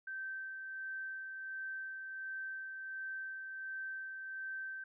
sine tone with tremolo, 1553 Hz, G6, 17 cents flat, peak -39 dBFS, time 0.07-4.84 s, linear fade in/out 5 ms, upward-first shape sine, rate 1.4 Hz, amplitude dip 35%, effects none

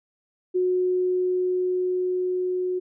sine tone with level ramp, 365.2 Hz, F#4, 23 cents flat, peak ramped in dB -19 to -23 dBFS, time 0.54-2.8 s, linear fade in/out 20 ms, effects none

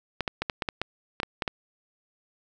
clicks, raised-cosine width 0.3 ms, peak -11 dBFS, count 11, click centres 0.207 / 0.278 / 0.42 / 0.498 / 0.622 / 0.688 / 0.816 / 1.201 / 1.232 / 1.422 / 1.478 s, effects none

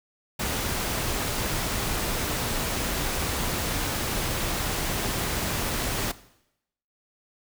pink noise, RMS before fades -28 dBFS, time 0.39-6.12 s, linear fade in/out 10 ms, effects noise-tail reverb RT60 0.8 s tail -17 dB re dry

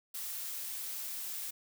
blue noise, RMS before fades -40 dBFS, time 0.14-1.51 s, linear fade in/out 10 ms, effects none

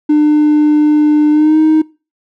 triangle tone with pitch glide, 300.3 to 312.9 Hz, D4 to D#4, +39 to +10 cents, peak -3 dBFS, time 0.09-1.82 s, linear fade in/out 10 ms, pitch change +71 cents, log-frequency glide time 1.31-1.58 s, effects noise-tail reverb RT60 0.3 s tail -23 dB re dry + tanh soft clip ceiling -1 dBFS

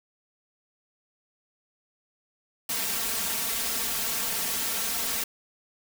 white noise with comb filter, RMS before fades -29 dBFS, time 2.69-5.24 s, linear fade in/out 5 ms, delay 4.4 ms, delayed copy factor +0.95, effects none

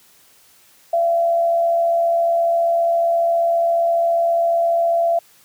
sine tone with frequency modulation, 678 Hz, E5, 49 cents sharp, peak -14 dBFS, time 0.93-5.19 s, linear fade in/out 5 ms, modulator 74.7 Hz, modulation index 0.25, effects white hiss -52 dBFS RMS until 5.44 s + high-pass 60 Hz 12 dB/octave

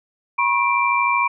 sine tone cluster, 969 / 1082 / 2355 Hz, B5 / C#6 / D7, -33 / -42 / +4 cents, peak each -20 dBFS, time 0.38-1.28 s, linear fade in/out 10 ms, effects none

